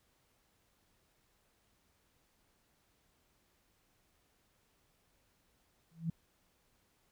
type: tone with exponential growth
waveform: sine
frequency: 164.81 Hz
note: E3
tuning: in tune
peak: -29 dBFS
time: 5.91-6.1 s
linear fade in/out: 5 ms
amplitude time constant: 40 ms
effects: pink hiss -74 dBFS RMS until 7.11 s

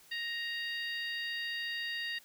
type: harmonic tone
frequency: 934 Hz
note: A#5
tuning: 3 cents sharp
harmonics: 2 / 3 / 4 / 5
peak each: -37 / -41 / -43 / -45 dBFS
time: 0.11-2.19 s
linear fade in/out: 10 ms
effects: white hiss -60 dBFS RMS until 2.24 s

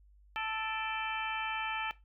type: harmonic tone with a mistuned harmonic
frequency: 440 Hz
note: A4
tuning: in tune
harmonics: 2 / 3 / 4 / 5 / 6 / 7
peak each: -38 / -40 / -41 / -42 / -43 / -43 dBFS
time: 0.36-1.91 s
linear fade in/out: 0 ms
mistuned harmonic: 5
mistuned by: +110 cents
effects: noise-tail reverb RT60 0.2 s tail -17 dB re dry + added 50 Hz sine -58 dBFS peak until 2.04 s

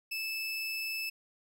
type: tone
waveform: 30% pulse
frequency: 2623 Hz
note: E7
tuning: 9 cents flat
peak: -31 dBFS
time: 0.11-1.1 s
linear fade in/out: 10 ms
effects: none

